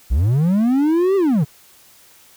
triangle linear two-way sweep, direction up then down, 51.91 to 400.4 to 127.5 Hz, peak -11 dBFS, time 0.1-1.45 s, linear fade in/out 20 ms, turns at 1.16 s, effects white hiss -49 dBFS RMS until 2.36 s

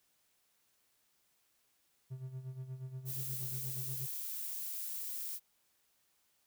triangle tone with tremolo, 130.1 Hz, C3, 9 cents flat, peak -37 dBFS, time 2.1-4.07 s, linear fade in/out 20 ms, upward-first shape sine, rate 8.4 Hz, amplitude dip 70%
violet noise, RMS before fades -41 dBFS, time 3.05-5.4 s, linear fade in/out 50 ms
effects white hiss -75 dBFS RMS until 6.46 s

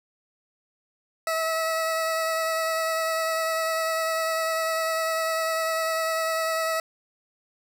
20% pulse tone with vibrato, 647 Hz, E5, 32 cents flat, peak -19 dBFS, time 1.27-6.8 s, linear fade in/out 2 ms, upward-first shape sine, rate 10 Hz, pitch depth 14 cents each way, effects none

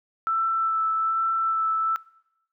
sine tone with vibrato, 1325 Hz, E6, 9 cents sharp, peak -21 dBFS, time 0.27-1.96 s, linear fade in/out 0 ms, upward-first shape sine, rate 1.2 Hz, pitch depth 13 cents each way, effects noise-tail reverb RT60 0.9 s tail -23 dB re dry

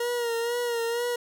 40% pulse tone with vibrato, 472.6 Hz, A#4, 24 cents sharp, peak -25 dBFS, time 0-1.16 s, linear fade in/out 5 ms, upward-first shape sine, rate 2.1 Hz, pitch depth 44 cents each way, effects none

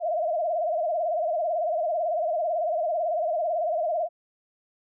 sine tone with vibrato, 658 Hz, E5, 3 cents flat, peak -23 dBFS, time 0-4.09 s, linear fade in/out 50 ms, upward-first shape sine, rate 18 Hz, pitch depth 130 cents each way, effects none

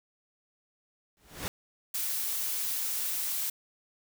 pink noise with exponential growth, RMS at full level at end -31 dBFS, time 1.17-1.48 s, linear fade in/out 0 ms, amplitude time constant 67 ms
blue noise, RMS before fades -32 dBFS, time 1.94-3.5 s, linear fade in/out 5 ms
effects none

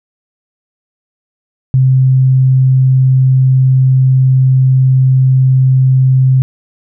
sine tone, 130.81 Hz, C3, in tune, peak -5 dBFS, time 1.74-6.42 s, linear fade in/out 0 ms, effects none

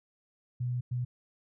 sine tone bursts at uneven times, 123.47 Hz, B2, in tune, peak -29 dBFS, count 2, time 0.6-0.81 / 0.91-1.05 s, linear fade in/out 10 ms, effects none

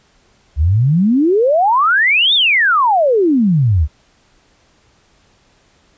sine exponential two-way sweep, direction up then down, 68.2 to 3729 to 68.2 Hz, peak -9 dBFS, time 0.56-3.88 s, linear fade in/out 50 ms, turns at 2.34 s, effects pink hiss -54 dBFS RMS until 5.97 s + resampled to 16000 Hz

